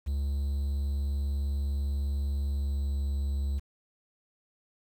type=tone with pitch glide; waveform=triangle; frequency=70.1 to 69.58 Hz; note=C#2 to C#2; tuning=+20 to +7 cents; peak=-25 dBFS; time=0.06-3.6 s; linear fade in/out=20 ms; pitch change=-13 cents; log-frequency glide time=2.49-2.97 s; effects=9-bit